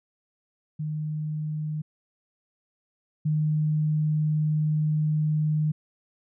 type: tone pair in turn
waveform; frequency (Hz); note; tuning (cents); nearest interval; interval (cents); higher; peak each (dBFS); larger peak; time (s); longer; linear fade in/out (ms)
sine; 153.2 / 153.2; D#3 / D#3; -27 / -27; unison; 0; neither; -27 / -21; second; 0.79-1.82 / 3.25-5.72; second; 10
effects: none